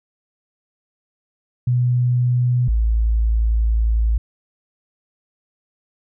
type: tone pair in turn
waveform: sine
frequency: 123.47 / 55.56 Hz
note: B2 / A1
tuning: 0 / +18 cents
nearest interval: octave + major second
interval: 1382 cents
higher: first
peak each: -14 dBFS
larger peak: neither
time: 1.67-2.68 / 2.68-4.18 s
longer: second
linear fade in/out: 5 ms
effects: none